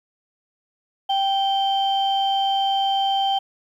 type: tone pair together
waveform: sine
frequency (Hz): 783 / 3123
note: G5 / G7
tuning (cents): -2 / -7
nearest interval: 2 octaves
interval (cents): 2395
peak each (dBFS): -18 / -24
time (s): 1.09-3.39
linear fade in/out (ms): 10
effects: tanh soft clip ceiling -12 dBFS + 9-bit